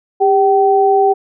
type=tone pair together; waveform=sine; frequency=399 / 769 Hz; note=G4 / G5; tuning=+31 / -33 cents; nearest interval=major seventh; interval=1136 cents; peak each=-11 dBFS; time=0.2-1.14 s; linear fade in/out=20 ms; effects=none